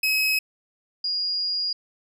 30% pulse / sine tone pair in turn, 2556 / 4857 Hz, D#7 / D#8, +46 / -43 cents, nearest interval major seventh, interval 1111 cents, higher second, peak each -17 / -23 dBFS, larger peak first, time 0.03-0.39 / 1.04-1.73 s, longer second, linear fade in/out 5 ms, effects none

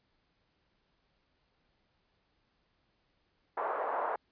pink band-pass noise, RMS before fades -34 dBFS, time 3.57-4.16 s, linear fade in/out 5 ms, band 560 to 1200 Hz, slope 24 dB/octave, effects pink hiss -75 dBFS RMS until 4.31 s + resampled to 11025 Hz

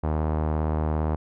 sawtooth tone with low-pass filter, 77.5 Hz, D#2, 6 cents flat, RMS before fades -25 dBFS, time 0.03-1.16 s, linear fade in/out 10 ms, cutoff 920 Hz, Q 1.5, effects none

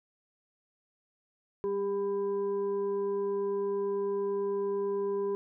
sine tone with frequency modulation, 399.9 Hz, G4, 35 cents sharp, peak -28 dBFS, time 1.64-5.35 s, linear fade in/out 0 ms, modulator 597 Hz, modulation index 0.42, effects none

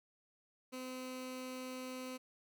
15% pulse tone with notch filter, 256.3 Hz, C4, 36 cents flat, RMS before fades -45 dBFS, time 0.72-2.18 s, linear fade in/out 20 ms, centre 810 Hz, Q 1.9, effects none

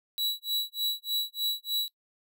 45% pulse tone with tremolo, 3919 Hz, B7, 14 cents flat, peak -26 dBFS, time 0.18-1.88 s, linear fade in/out 0 ms, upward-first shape sine, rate 3.3 Hz, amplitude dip 100%, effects noise-tail reverb RT60 0.1 s tail -19 dB re dry

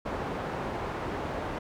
white low-pass noise, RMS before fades -34 dBFS, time 0.05-1.59 s, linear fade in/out 10 ms, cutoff 870 Hz, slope 12 dB/octave, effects none

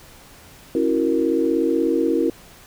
sine chord, F# dominant seventh, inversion second, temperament equal with one note detuned, 273.4 / 329.6 / 370 / 466.2 Hz, C#4 / E4 / F#4 / A#4, -24 / 0 / 0 / 0 cents, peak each -23 / -20 / -25 / -22 dBFS, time 0.75-2.3 s, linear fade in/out 2 ms, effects pink hiss -46 dBFS RMS until 2.66 s

